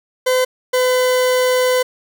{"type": "tone pair in turn", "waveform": "40% pulse", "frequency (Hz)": [510, 505.6], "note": ["C5", "B4"], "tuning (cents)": [-44, 41], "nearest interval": "unison", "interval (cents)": 15, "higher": "first", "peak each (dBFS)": -12, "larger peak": "neither", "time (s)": [[0.26, 0.45], [0.73, 1.83]], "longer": "second", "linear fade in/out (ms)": 10, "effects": []}